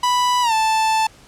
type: tone with pitch glide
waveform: 45% pulse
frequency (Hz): 987.8 to 880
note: B5 to A5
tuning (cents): 0 to 0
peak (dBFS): -15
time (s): 0.03-1.07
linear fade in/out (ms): 5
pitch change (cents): -200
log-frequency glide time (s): 0.42-0.53
effects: pink hiss -47 dBFS RMS until 1.27 s + low-pass 9000 Hz 12 dB/octave